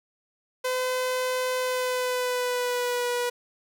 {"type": "tone with pitch glide", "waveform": "sawtooth", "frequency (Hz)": [509, 486.9], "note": ["C5", "B4"], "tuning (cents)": [-48, -25], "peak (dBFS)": -21, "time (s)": [0.64, 3.3], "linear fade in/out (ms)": 10, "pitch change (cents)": -77, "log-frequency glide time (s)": [1.59, 3.09], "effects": []}